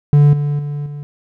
triangle tone with level steps, 145.7 Hz, D3, 13 cents flat, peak -4 / -13 / -18 / -23 dBFS, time 0.13-1.03 s, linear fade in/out 0 ms, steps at 0.33 / 0.59 / 0.86 s, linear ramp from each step 2 ms, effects none

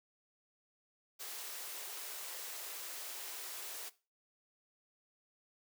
white high-pass noise, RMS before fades -45 dBFS, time 1.19-3.9 s, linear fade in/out 20 ms, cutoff 340 Hz, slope 48 dB/octave, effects noise-tail reverb RT60 0.3 s tail -17 dB re dry

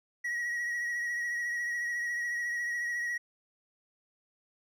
triangle tone with vibrato, 1911 Hz, A#6, 43 cents sharp, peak -29 dBFS, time 0.24-3.18 s, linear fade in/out 10 ms, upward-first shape triangle, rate 14 Hz, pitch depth 36 cents each way, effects none

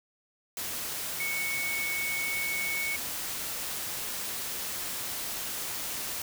sine tone in noise, 2217 Hz, C#7, in tune, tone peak -30 dBFS, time 1.2-2.96 s, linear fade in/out 2 ms, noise white, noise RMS -35 dBFS, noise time 0.57-6.22 s, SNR +2 dB, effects none

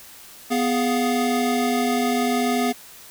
square tone cluster, 248.2 / 416 / 704 Hz, B3 / G#4 / F5, +9 / +3 / +14 cents, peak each -22 / -27 / -26 dBFS, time 0.5-2.73 s, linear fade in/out 20 ms, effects white hiss -44 dBFS RMS until 3.1 s

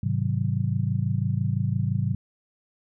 sine chord, Ab dominant seventh, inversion none, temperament just, 103.83 / 129.78 / 155.74 / 186.89 Hz, Ab2 / C3 / Eb3 / Gb3, 0 / -14 / +2 / +18 cents, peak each -26 / -26 / -31 / -30 dBFS, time 0.03-2.15 s, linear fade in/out 5 ms, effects none

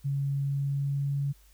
sine tone with pitch glide, 139.4 to 140.69 Hz, C#3 to C#3, +10 to +26 cents, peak -26 dBFS, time 0.04-1.33 s, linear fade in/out 20 ms, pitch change +16 cents, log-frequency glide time 0.42-1.18 s, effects added 50 Hz sine -56 dBFS peak until 1.53 s + white hiss -63 dBFS RMS until 1.53 s

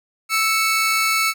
sawtooth tone pair together, 1318.5 / 2217 Hz, E6 / C#7, 0 / 0 cents, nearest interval major sixth, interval 900 cents, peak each -16 dBFS, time 0.29-1.34 s, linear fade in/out 50 ms, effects none

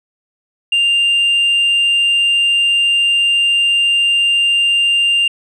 sine tone, 2794 Hz, F7, in tune, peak -8 dBFS, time 0.72-5.28 s, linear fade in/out 5 ms, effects tanh soft clip ceiling -9 dBFS

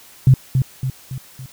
sine tone with echo, 130.81 Hz, C3, in tune, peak -6 dBFS, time 0.27-0.34 s, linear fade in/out 2 ms, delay 280 ms, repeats 4, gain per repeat -6 dB, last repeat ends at 1.46 s, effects white hiss -45 dBFS RMS until 1.52 s

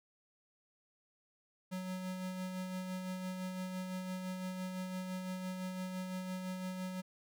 square tone with tremolo, 185 Hz, F#3, in tune, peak -38 dBFS, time 1.71-7.02 s, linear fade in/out 20 ms, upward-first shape sine, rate 5.9 Hz, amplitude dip 35%, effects none

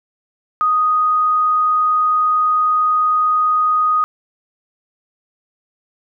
sine tone, 1244.5 Hz, D#6, in tune, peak -12 dBFS, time 0.61-4.04 s, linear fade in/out 0 ms, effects none

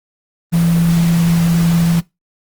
sine tone in noise, 168.6 Hz, E3, 39 cents sharp, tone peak -10 dBFS, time 0.52-2.01 s, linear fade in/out 20 ms, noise pink, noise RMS -26 dBFS, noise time 0.52-2.01 s, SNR +13 dB, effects noise-tail reverb RT60 0.2 s tail -21 dB re dry + Opus 24 kbps

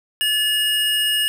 square tone pair together, 1725 / 2870 Hz, A6 / F7, -35 / +47 cents, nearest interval major sixth, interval 882 cents, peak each -27 / -18 dBFS, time 0.21-1.28 s, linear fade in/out 0 ms, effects none

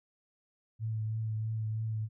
sine tone with vibrato, 110 Hz, A2, in tune, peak -31 dBFS, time 0.79-2.09 s, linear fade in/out 50 ms, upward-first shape triangle, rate 3.1 Hz, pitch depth 24 cents each way, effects none

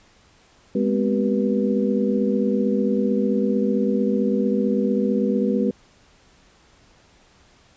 sine tone cluster, 206.4 / 239.8 / 255.4 / 385.1 / 485.3 Hz, G#3 / A#3 / C4 / G4 / B4, -10 / +49 / -42 / -31 / -30 cents, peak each -21 / -30 / -24 / -26 / -25 dBFS, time 0.75-5.71 s, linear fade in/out 5 ms, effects pink hiss -55 dBFS RMS until 7.76 s + resampled to 16000 Hz

